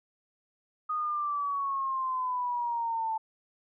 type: exponential sweep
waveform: sine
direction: down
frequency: 1244.5 to 880 Hz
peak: -28 dBFS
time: 0.89-3.18 s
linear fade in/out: 10 ms
effects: none